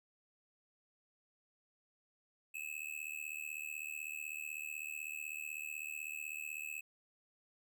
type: tone with amplitude modulation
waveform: square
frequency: 2593 Hz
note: E7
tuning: 29 cents flat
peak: -38 dBFS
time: 2.54-6.81 s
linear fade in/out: 10 ms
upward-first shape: sine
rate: 76 Hz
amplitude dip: 95%
effects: none